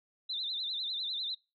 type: tone with vibrato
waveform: sine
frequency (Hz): 3811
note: A#7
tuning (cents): +38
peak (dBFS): -33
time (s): 0.29-1.35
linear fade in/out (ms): 10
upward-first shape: sine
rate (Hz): 10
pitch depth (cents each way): 130
effects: noise-tail reverb RT60 0.3 s tail -26 dB re dry